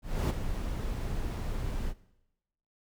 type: noise with ADSR envelope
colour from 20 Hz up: brown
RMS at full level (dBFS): -24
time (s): 0.02-1.94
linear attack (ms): 280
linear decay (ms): 14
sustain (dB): -9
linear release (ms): 53
effects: noise-tail reverb RT60 0.9 s tail -19 dB re dry